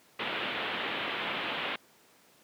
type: low-pass noise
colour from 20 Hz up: white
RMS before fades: -34 dBFS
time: 0.19-1.76 s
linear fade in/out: 5 ms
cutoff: 3400 Hz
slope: 48 dB/octave
effects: pink hiss -61 dBFS RMS until 2.43 s + high-pass 200 Hz 12 dB/octave